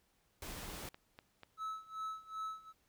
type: noise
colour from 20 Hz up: pink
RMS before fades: -46 dBFS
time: 0.42-0.89 s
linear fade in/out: 2 ms
type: click train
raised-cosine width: 0.3 ms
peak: -35 dBFS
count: 4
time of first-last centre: 0.7-1.433 s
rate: 4.09 Hz
type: tone with tremolo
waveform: triangle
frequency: 1299 Hz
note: E6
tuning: 26 cents flat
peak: -36 dBFS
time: 1.57-2.73 s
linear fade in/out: 50 ms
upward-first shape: sine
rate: 2.6 Hz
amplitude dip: 90%
effects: pink hiss -75 dBFS RMS until 2.88 s